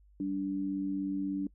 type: tone pair together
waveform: sine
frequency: 193.6 / 290.1 Hz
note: G3 / D4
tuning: -21 / -21 cents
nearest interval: perfect fifth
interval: 700 cents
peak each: -37 / -31 dBFS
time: 0.2-1.47 s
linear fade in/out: 2 ms
effects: noise-tail reverb RT60 0.1 s tail -24 dB re dry + added 50 Hz sine -58 dBFS peak until 1.54 s